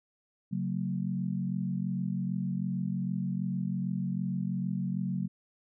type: chord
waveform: sine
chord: F# major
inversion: second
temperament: equal with one note detuned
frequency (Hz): 138.59 / 185 / 227.6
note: C#3 / F#3 / A#3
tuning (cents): 0 / 0 / -41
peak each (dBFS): -35 / -31 / -37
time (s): 0.51-5.28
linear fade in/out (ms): 20
effects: none